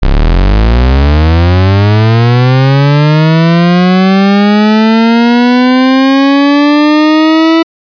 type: linear sweep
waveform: 40% pulse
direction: up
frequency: 30.87 to 329.6 Hz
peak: -3 dBFS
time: 0.02-7.63 s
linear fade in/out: 10 ms
effects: resampled to 11025 Hz

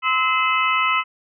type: tone cluster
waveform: sine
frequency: 1035 / 1297 / 2056 / 2598 / 2984 Hz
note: C6 / E6 / C7 / E7 / F#7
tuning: -19 / -28 / -31 / -26 / +14 cents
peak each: -23 / -20 / -24 / -23 / -28 dBFS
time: 0.02-1.04 s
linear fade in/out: 50 ms
effects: none

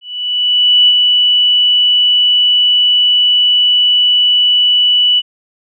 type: tone with ADSR envelope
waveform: sine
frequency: 2960 Hz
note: F#7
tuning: in tune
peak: -4 dBFS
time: 0.01-5.22 s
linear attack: 870 ms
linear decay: 42 ms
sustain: -3 dB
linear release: 39 ms
effects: none

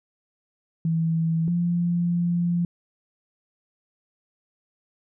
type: tone pair in turn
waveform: sine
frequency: 163.4 / 173.12 Hz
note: E3 / F3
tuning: -15 / -15 cents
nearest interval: minor second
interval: 100 cents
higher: second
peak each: -20 dBFS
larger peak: neither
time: 0.85-1.48 / 1.48-2.65 s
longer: second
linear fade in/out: 2 ms
effects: none

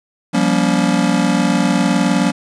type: chord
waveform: square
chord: G half-diminished seventh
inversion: third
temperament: just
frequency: 176.4 / 196 / 235.2 / 282.2 Hz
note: F3 / G3 / Bb3 / Db4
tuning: +18 / 0 / +16 / +31 cents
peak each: -19 dBFS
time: 0.33-2.32 s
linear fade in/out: 20 ms
effects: resampled to 22050 Hz + 7-bit

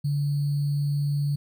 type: tone with sample-and-hold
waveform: sine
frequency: 144.1 Hz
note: D3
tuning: 33 cents flat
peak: -22 dBFS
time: 0.04-1.36 s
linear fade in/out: 10 ms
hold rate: 4410 Hz
effects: none

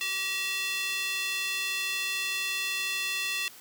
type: tone with high-pass filter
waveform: square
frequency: 383.5 Hz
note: G4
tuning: 38 cents flat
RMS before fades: -31 dBFS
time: 0.01-3.48 s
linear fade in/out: 0 ms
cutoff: 2600 Hz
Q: 2.3
effects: white hiss -50 dBFS RMS until 3.6 s + high-pass 60 Hz 12 dB/octave

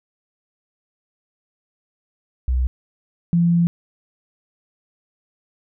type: tone pair in turn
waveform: sine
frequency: 63.1 / 171.01 Hz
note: B1 / F3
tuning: +38 / -36 cents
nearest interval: octave + perfect fourth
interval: 1726 cents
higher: second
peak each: -16 / -13 dBFS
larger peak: second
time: 2.48-2.67 / 3.33-3.67 s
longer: second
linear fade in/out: 0 ms
effects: none

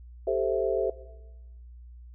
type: chord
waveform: sine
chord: A minor seventh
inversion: third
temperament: equal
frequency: 392 / 440 / 523.3 / 659.3 Hz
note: G4 / A4 / C5 / E5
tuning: 0 / 0 / 0 / 0 cents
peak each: -29 dBFS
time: 0.27-0.9 s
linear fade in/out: 5 ms
effects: noise-tail reverb RT60 1.0 s tail -17 dB re dry + added 60 Hz sine -44 dBFS peak until 2.14 s

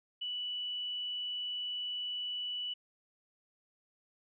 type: tone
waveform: sine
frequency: 2960 Hz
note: F#7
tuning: in tune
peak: -35 dBFS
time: 0.21-2.74 s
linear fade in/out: 10 ms
effects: none

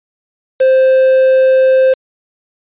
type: tone with quantisation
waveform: triangle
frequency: 523.3 Hz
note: C5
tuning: in tune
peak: -4 dBFS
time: 0.6-1.94 s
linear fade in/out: 10 ms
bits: 4
effects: resampled to 8000 Hz

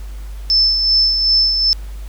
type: tone with tremolo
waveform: sine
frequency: 5274 Hz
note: E8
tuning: in tune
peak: -9 dBFS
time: 0.5-1.73 s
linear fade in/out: 0 ms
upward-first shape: sine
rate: 2.6 Hz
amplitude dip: 45%
effects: added 50 Hz sine -26 dBFS peak until 2.08 s + pink hiss -45 dBFS RMS until 2.08 s

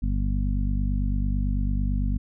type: harmonic tone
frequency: 49 Hz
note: G1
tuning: in tune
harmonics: 1 / 2 / 3 / 4 / 5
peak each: -23 / -30 / -34 / -33 / -33 dBFS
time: 0.02-2.18 s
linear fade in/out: 10 ms
effects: none

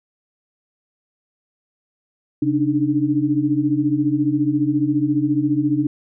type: tone cluster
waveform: sine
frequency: 135.1 / 288.2 / 302.7 Hz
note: C#3 / D4 / D#4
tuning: -44 / -33 / -48 cents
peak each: -24 / -21 / -18 dBFS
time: 2.42-5.87 s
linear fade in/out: 5 ms
effects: none

